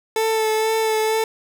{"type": "tone with vibrato", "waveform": "30% pulse", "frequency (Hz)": 440, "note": "A4", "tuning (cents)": 0, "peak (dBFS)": -15, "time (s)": [0.16, 1.24], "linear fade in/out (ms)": 2, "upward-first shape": "sine", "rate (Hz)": 2.1, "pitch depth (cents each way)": 19, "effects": []}